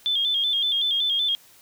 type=tone with vibrato; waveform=sine; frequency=3380 Hz; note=G#7; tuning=30 cents sharp; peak=-20 dBFS; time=0.06-1.35 s; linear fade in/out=0 ms; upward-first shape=square; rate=5.3 Hz; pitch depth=68 cents each way; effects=white hiss -53 dBFS RMS until 1.61 s